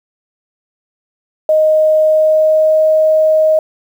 sine tone with pitch glide, 622.3 to 626.3 Hz, D#5 to D#5, 0 to +11 cents, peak -7 dBFS, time 1.49-3.59 s, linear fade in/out 2 ms, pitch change +11 cents, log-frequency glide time 1.97-2.84 s, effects 7-bit

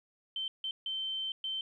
sine tone bursts at uneven times, 3100 Hz, G7, 20 cents flat, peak -33 dBFS, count 4, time 0.36-0.48 / 0.64-0.71 / 0.86-1.32 / 1.44-1.61 s, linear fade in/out 2 ms, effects 12-bit

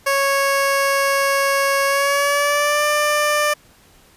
15% pulse tone with pitch glide, 552 to 595 Hz, C#5 to D5, -7 to +22 cents, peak -9 dBFS, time 0.06-3.54 s, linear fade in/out 10 ms, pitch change +129 cents, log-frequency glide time 1.86-2.85 s, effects pink hiss -51 dBFS RMS until 4.16 s + resampled to 32000 Hz

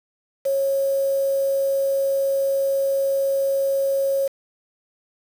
sine tone with quantisation, 547 Hz, C#5, 23 cents flat, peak -18 dBFS, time 0.45-4.28 s, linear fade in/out 10 ms, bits 6, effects none

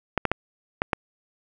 clicks, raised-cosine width 0.5 ms, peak -6 dBFS, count 5, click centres 0.177 / 0.253 / 0.316 / 0.819 / 0.932 s, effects none

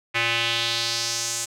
square tone with band-pass filter sweep, 116.54 Hz, A#2, in tune, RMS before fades -25 dBFS, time 0.14-1.46 s, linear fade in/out 20 ms, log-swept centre 2300 to 7600 Hz, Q 2.5, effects none

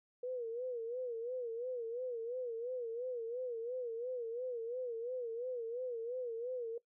sine tone with vibrato, 481.1 Hz, B4, 45 cents flat, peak -37 dBFS, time 0.23-6.78 s, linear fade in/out 5 ms, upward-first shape sine, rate 2.9 Hz, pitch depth 110 cents each way, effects noise-tail reverb RT60 0.1 s tail -19 dB re dry

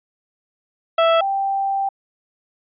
30% pulse / sine tone pair in turn, 660 / 784.9 Hz, E5 / G5, +2 / +2 cents, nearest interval minor third, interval 300 cents, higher second, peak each -10 / -18 dBFS, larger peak first, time 0.98-1.21 / 1.21-1.89 s, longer second, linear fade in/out 5 ms, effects resampled to 8000 Hz

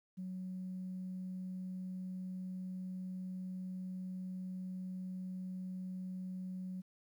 sine tone, 185 Hz, F#3, in tune, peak -39 dBFS, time 0.17-6.82 s, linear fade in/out 20 ms, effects tanh soft clip ceiling -36 dBFS + 12-bit

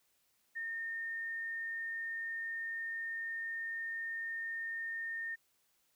sine tone, 1826 Hz, A#6, 36 cents flat, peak -37 dBFS, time 0.55-5.36 s, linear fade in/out 20 ms, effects white hiss -75 dBFS RMS until 5.95 s

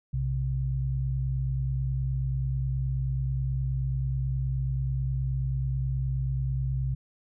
sine tone pair together, 62 / 131.37 Hz, B1 / C3, +7 / +7 cents, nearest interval octave + minor second, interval 1300 cents, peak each -30 / -27 dBFS, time 0.13-6.95 s, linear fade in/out 10 ms, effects none

